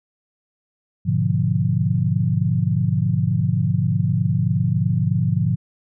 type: chord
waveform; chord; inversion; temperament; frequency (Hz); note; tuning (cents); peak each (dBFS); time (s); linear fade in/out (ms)
sine; G# diminished seventh; none; equal; 103.83 / 123.47 / 146.83 / 174.61; G#2 / B2 / D3 / F3; 0 / 0 / 0 / 0; -22; 1.05-5.56; 20
effects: none